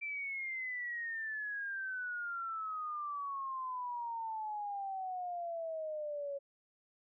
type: exponential sweep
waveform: sine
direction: down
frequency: 2349 to 554.4 Hz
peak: -37 dBFS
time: 0.01-6.39 s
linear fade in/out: 20 ms
effects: none